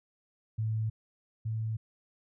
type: tone pair in turn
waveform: sine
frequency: 110 / 110.77 Hz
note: A2 / A2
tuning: 0 / +12 cents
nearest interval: unison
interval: 12 cents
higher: second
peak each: -28 / -30 dBFS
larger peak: first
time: 0.58-0.9 / 1.45-1.77 s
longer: neither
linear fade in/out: 10 ms
effects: none